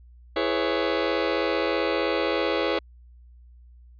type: chord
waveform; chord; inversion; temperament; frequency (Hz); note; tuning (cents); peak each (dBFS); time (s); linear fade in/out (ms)
sawtooth; C# minor seventh; first; just; 332.6 / 415.8 / 498.9 / 554.4; E4 / G#4 / B4 / C#5; +16 / +2 / +17 / 0; -24; 0.36-2.79; 5
effects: added 60 Hz sine -47 dBFS peak until 3.99 s + resampled to 11025 Hz